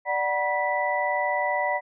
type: tone cluster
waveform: sine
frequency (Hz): 589 / 745 / 963 / 1978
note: D5 / F#5 / B5 / B6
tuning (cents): +5 / +12 / -44 / +2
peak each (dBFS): -28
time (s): 0.05-1.81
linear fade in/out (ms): 50
effects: none